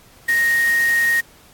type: tone in noise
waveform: sine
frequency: 1864.7 Hz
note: A#6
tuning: in tune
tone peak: -14 dBFS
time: 0.28-1.21 s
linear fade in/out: 10 ms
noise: white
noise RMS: -30 dBFS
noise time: 0.28-1.21 s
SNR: +13 dB
effects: pink hiss -49 dBFS RMS until 1.53 s + AAC 64 kbps